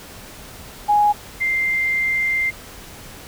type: tone pair in turn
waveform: sine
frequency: 830.6 / 2093 Hz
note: G#5 / C7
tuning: 0 / 0 cents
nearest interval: octave + major third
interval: 1600 cents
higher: second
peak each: -12 / -17 dBFS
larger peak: first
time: 0.88-1.13 / 1.4-2.51 s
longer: second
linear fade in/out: 20 ms
effects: pink hiss -39 dBFS RMS until 3.27 s